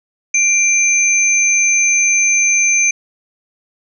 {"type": "tone pair together", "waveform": "sine", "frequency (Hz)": [2362, 6201], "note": ["D7", "G8"], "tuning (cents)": [9, -20], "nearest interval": "octave + perfect fourth", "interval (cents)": 1671, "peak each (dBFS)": -13, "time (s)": [0.34, 2.91], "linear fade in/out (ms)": 5, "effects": []}